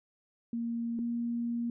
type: tone pair in turn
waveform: sine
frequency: 233.1 / 235.8 Hz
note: A#3 / A#3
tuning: 0 / +20 cents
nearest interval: unison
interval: 20 cents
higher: second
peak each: -31 / -30 dBFS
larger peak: second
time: 0.53-0.99 / 0.99-1.7 s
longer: second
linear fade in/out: 2 ms
effects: none